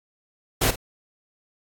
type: noise with echo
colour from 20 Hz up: pink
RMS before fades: -20 dBFS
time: 0.61-0.71 s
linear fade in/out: 10 ms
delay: 50 ms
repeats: 1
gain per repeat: -13 dB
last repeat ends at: 0.76 s
effects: AAC 64 kbps